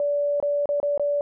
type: tone with dropouts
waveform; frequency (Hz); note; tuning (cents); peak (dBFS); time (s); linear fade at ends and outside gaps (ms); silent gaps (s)
sine; 578; D5; -28; -20; 0-1.21; 1; 0.401-0.426 / 0.657-0.69 / 0.801-0.829 / 0.977-0.996
effects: none